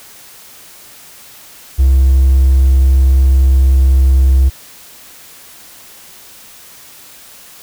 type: tone with hard clipping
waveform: triangle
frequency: 66 Hz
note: C2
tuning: 16 cents sharp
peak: -6 dBFS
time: 1.78-4.5 s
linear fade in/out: 20 ms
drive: 4 dB
effects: white hiss -38 dBFS RMS until 7.62 s